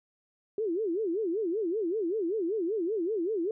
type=tone with vibrato; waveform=sine; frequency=384.3 Hz; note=G4; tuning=34 cents flat; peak=-27 dBFS; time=0.58-3.51 s; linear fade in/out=2 ms; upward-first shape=sine; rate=5.2 Hz; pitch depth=280 cents each way; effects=none